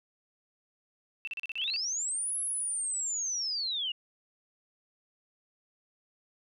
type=tone bursts; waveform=sine; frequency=2674 Hz; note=E7; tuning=24 cents sharp; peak=-33 dBFS; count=9; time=1.25-1.762 s; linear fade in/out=0 ms; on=24 ms; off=37 ms
type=linear two-way sweep; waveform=sine; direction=up then down; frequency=2794 to 11000 to 2794 Hz; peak=-30 dBFS; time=1.58-3.92 s; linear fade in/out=5 ms; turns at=2.39 s
effects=none